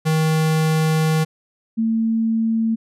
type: tone pair in turn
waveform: square / sine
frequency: 157.9 / 224.8 Hz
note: D#3 / A3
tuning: +26 / +37 cents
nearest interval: tritone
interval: 611 cents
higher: second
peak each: -16 dBFS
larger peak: neither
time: 0.05-1.25 / 1.77-2.76 s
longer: first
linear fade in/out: 20 ms
effects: resampled to 32000 Hz